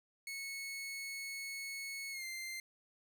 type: tone with pitch glide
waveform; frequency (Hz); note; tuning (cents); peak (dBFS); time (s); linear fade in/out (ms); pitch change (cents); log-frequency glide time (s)
sawtooth; 2200 to 2089; C#7 to C7; -14 to -3; -38; 0.27-2.6; 2; -89; 2.11-2.25
effects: none